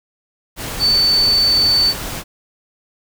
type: tone in noise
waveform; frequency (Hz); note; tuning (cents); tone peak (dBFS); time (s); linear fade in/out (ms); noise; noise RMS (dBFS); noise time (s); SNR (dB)
sine; 4521; C#8; +33; -11; 0.79-1.94; 50; pink; -26; 0.56-2.24; +12
effects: none